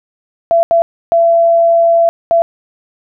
sine tone bursts at uneven times, 673 Hz, E5, 36 cents sharp, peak -6 dBFS, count 4, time 0.51-0.63 / 0.71-0.82 / 1.12-2.09 / 2.31-2.42 s, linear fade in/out 0 ms, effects none

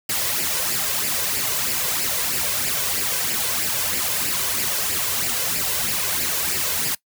white noise with flanger, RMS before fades -23 dBFS, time 0.09-6.95 s, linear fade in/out 5 ms, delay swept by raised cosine 0.4 to 2 ms, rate 3.1 Hz, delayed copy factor +0.6, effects noise-tail reverb RT60 0.1 s tail -21 dB re dry + high-pass 60 Hz 12 dB/octave

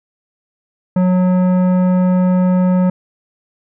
triangle tone with tanh clipping, 182.7 Hz, F#3, 22 cents flat, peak -12 dBFS, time 0.96-2.9 s, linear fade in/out 5 ms, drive 17 dB, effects none

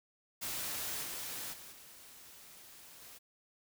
white noise with level steps, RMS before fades -39 / -42 / -51 / -55 / -53 dBFS, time 0.41-3.19 s, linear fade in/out 20 ms, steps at 1.02 / 1.52 / 1.71 / 3 s, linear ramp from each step 20 ms, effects none

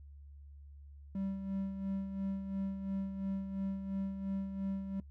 triangle tone with tremolo, 194.3 Hz, G3, 15 cents flat, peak -31 dBFS, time 1.15-5 s, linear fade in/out 2 ms, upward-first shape sine, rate 2.9 Hz, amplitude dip 55%, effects noise-tail reverb RT60 0.1 s tail -20 dB re dry + added 71 Hz sine -50 dBFS peak until 5.1 s

